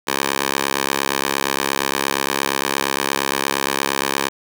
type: tone with high-pass filter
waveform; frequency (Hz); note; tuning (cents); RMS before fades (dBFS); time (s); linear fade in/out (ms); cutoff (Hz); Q
10% pulse; 68.6; C#2; -17; -21; 0.07-4.29; 10; 600; 0.54
effects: none